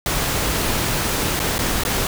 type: noise with dropouts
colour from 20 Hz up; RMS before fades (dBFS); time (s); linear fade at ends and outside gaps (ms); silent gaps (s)
pink; -21; 0.06-2.07; 1; 1.393-1.4 / 1.582-1.59 / 1.836-1.85
effects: none